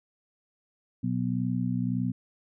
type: harmonic tone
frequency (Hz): 61.74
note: B1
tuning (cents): 0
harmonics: 2 / 3 / 4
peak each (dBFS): -30 / -30 / -30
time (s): 1.03-2.12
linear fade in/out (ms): 10
effects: none